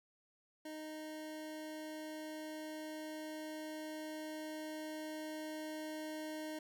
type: tone with level ramp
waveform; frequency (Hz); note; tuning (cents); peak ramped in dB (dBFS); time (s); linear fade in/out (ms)
25% pulse; 310; D#4; -6; -41 to -38; 0.65-6.59; 5
effects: none